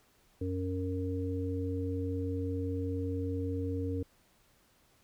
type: harmonic tone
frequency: 92.5 Hz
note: F#2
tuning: in tune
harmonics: 1 / 3 / 5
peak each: -34 / -36 / -38 dBFS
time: 0.41-4.03 s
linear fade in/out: 5 ms
effects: pink hiss -67 dBFS RMS until 5.03 s